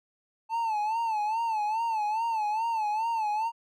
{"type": "tone with vibrato", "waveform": "triangle", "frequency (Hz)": 880, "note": "A5", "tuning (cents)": 0, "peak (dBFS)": -24, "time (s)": [0.49, 3.52], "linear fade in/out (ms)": 50, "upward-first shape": "sine", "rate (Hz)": 2.4, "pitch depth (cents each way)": 95, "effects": []}